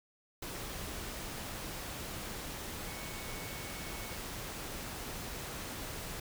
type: tone in noise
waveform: sine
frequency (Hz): 2217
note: C#7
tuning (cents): 0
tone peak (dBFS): -51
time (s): 2.87-4.17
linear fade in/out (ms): 5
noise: pink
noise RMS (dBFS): -42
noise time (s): 0.42-6.2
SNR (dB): -12
effects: none